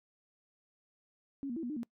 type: tone with pitch steps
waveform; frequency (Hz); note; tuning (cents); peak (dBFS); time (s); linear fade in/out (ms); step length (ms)
sine; 276.9 / 238 / 328.4 / 242.1 / 303.2 / 234.4; C#4 / A#3 / E4 / B3 / D#4 / A#3; -2 / +36 / -6 / -34 / -45 / +10; -35; 1.43-1.832; 0; 67
effects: noise-tail reverb RT60 0.1 s tail -22 dB re dry